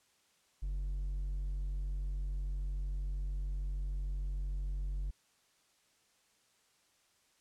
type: tone with hard clipping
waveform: sine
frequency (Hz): 46.57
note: F#1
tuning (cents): +12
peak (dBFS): -35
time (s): 0.62-5.11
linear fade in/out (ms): 10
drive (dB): 3
effects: white hiss -71 dBFS RMS until 7.4 s + low-pass 9000 Hz 12 dB/octave